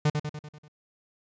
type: tone with echo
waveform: 45% pulse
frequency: 150 Hz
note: D3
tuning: 37 cents sharp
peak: -20 dBFS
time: 0.05-0.1 s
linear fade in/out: 5 ms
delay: 97 ms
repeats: 6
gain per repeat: -5 dB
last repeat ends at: 0.682 s
effects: resampled to 16000 Hz